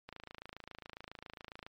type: click train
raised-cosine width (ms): 0.3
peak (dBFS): -30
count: 44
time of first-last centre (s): 0.09-1.665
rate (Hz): 27.3
effects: MP3 64 kbps